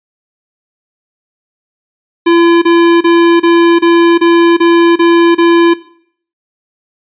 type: tone bursts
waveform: square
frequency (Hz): 339.1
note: E4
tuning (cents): +49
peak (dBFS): -5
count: 9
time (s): 2.26-5.74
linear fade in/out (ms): 10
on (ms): 360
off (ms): 30
effects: noise-tail reverb RT60 0.6 s tail -18 dB re dry + resampled to 8000 Hz